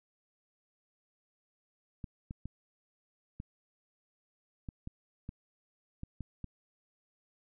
clicks, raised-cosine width 5 ms, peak -28 dBFS, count 10, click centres 2.042 / 2.309 / 2.456 / 3.401 / 4.688 / 4.874 / 5.291 / 6.034 / 6.207 / 6.443 s, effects none

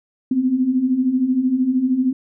sine beating tone pair, 246.9 / 259.9 Hz, B3 / C4, 0 / -11 cents, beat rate 13 Hz, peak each -22 / -16 dBFS, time 0.31-2.13 s, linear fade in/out 5 ms, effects none

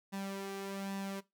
sawtooth tone with flanger, 196 Hz, G3, in tune, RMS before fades -41 dBFS, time 0.12-1.21 s, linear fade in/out 20 ms, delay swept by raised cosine 1.1 to 2.5 ms, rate 1.2 Hz, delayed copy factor +0.55, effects noise-tail reverb RT60 0.2 s tail -19 dB re dry

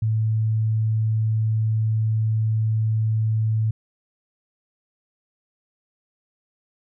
sine tone, 110 Hz, A2, in tune, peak -18 dBFS, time 0.02-3.71 s, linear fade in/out 5 ms, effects none

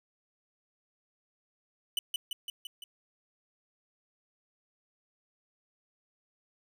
45% pulse tone with echo, 2988 Hz, F#7, 16 cents sharp, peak -27 dBFS, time 1.97-1.99 s, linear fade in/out 2 ms, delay 170 ms, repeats 5, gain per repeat -3 dB, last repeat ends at 2.84 s, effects none

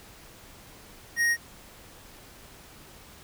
sine tone with tanh clipping, 1871 Hz, A#6, 6 cents sharp, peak -23 dBFS, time 1.16-1.37 s, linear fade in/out 50 ms, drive 15 dB, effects pink hiss -50 dBFS RMS until 3.23 s

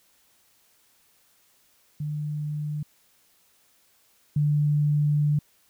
sine tone pair in turn, 149.6 / 147.88 Hz, D3 / D3, +32 / +12 cents, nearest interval unison, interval 20 cents, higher first, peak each -27 / -19 dBFS, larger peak second, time 2-2.83 / 4.36-5.39 s, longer second, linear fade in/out 5 ms, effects white hiss -63 dBFS RMS until 5.69 s

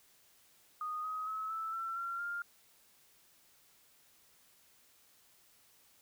sine tone with pitch steps, 1237 / 1263 / 1289.5 / 1316.6 / 1344.3 / 1372.5 / 1401.4 Hz, D#6 / D#6 / E6 / E6 / E6 / F6 / F6, -10 / +26 / -39 / -3 / +34 / -31 / +6 cents, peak -36 dBFS, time 0.81-2.42 s, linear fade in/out 2 ms, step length 230 ms, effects white hiss -66 dBFS RMS until 6.01 s

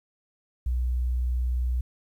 sine tone, 61.74 Hz, B1, in tune, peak -23 dBFS, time 0.66-1.81 s, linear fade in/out 5 ms, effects 10-bit

